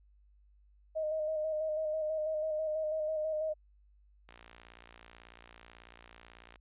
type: tone with vibrato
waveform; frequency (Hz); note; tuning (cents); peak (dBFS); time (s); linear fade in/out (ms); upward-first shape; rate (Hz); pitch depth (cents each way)
sine; 622.3; D#5; 0; -31; 0.95-3.54; 20; square; 6.1; 26
type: click train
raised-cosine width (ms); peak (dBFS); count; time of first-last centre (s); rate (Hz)
0.3; -36; 133; 4.29-6.558; 58.2
effects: added 50 Hz sine -61 dBFS peak until 6.6 s + resampled to 8000 Hz